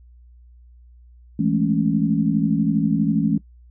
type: chord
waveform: sine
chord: A major seventh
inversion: second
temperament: equal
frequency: 164.81 / 207.7 / 220 / 277.2 Hz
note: E3 / G#3 / A3 / C#4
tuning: 0 / 0 / 0 / 0 cents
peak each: -22 dBFS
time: 1.39-3.38 s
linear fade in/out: 5 ms
effects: noise-tail reverb RT60 0.1 s tail -19 dB re dry + added 60 Hz sine -45 dBFS peak until 3.7 s